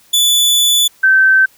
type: tone pair in turn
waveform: sawtooth / sine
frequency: 3470 / 1545.7 Hz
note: A7 / G6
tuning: -25 / -25 cents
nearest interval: octave + major second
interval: 1400 cents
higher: first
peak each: -6 dBFS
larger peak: neither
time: 0.13-0.88 / 1.03-1.46 s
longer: first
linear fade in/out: 10 ms
effects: white hiss -49 dBFS RMS until 1.57 s